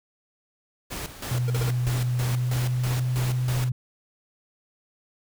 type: noise with tremolo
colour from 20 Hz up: pink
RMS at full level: -33 dBFS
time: 0.9-3.7 s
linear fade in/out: 20 ms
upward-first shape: square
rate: 3.1 Hz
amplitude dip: 70%
type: tone with pitch glide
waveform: sine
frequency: 123.47 to 125.7 Hz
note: B2 to B2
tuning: 0 to +31 cents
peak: -22 dBFS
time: 1.31-3.72 s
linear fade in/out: 5 ms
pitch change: +31 cents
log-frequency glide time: 2.11-2.96 s
type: tone bursts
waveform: square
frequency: 466.2 Hz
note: A#4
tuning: in tune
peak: -31 dBFS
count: 4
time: 1.48-1.695 s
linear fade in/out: 0 ms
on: 20 ms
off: 45 ms
effects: none